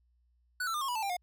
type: tone with pitch steps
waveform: square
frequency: 1482 / 1335.7 / 1203.8 / 1084.9 / 977.8 / 881.2 / 794.2 / 715.8 Hz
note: F#6 / E6 / D6 / C#6 / B5 / A5 / G5 / F5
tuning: +2 / +22 / +42 / -38 / -18 / +2 / +22 / +42 cents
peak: -32 dBFS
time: 0.6-1.168 s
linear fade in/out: 5 ms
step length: 71 ms
effects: added 60 Hz sine -67 dBFS peak until 1.22 s